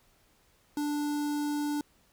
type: tone with notch filter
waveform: square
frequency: 293.7 Hz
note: D4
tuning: in tune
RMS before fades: -31 dBFS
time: 0.77-1.81 s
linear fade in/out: 2 ms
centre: 2300 Hz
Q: 0.88
effects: pink hiss -66 dBFS RMS until 2.12 s